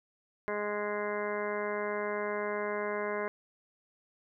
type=harmonic tone; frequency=207.7 Hz; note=G#3; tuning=in tune; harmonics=1 / 2 / 3 / 4 / 5 / 6 / 7 / 8 / 9 / 10; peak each=-43 / -35 / -37 / -46 / -39 / -49 / -44 / -43 / -48 / -43 dBFS; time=0.48-3.28 s; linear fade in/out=0 ms; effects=none